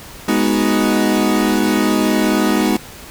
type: chord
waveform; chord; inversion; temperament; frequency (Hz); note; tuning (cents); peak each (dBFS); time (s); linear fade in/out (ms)
40% pulse; G# minor seventh; none; equal; 207.7 / 246.9 / 311.1 / 370; G#3 / B3 / D#4 / F#4; 0 / 0 / 0 / 0; -17 / -18 / -17 / -21; 0.28-2.77; 5
effects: pink hiss -36 dBFS RMS until 3.1 s